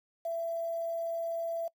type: tone with quantisation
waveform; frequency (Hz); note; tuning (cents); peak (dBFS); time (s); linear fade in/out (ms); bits
sine; 668; E5; +23; -31; 0.25-1.68; 5; 9
effects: noise-tail reverb RT60 0.1 s tail -23 dB re dry